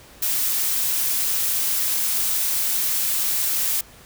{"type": "noise", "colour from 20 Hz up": "blue", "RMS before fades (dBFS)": -22, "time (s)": [0.22, 3.81], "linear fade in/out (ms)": 5, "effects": ["pink hiss -47 dBFS RMS until 4.05 s"]}